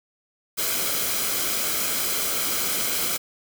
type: noise with comb filter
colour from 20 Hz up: white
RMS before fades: -25 dBFS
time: 0.57-3.18 s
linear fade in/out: 20 ms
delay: 1.1 ms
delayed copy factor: -0.5
effects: none